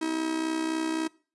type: tone with amplitude modulation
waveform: 45% pulse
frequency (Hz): 319.9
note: D#4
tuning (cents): +48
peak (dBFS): -24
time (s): 0.01-1.08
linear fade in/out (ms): 10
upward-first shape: sine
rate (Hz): 63.7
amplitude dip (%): 60
effects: noise-tail reverb RT60 0.4 s tail -22 dB re dry + resampled to 24000 Hz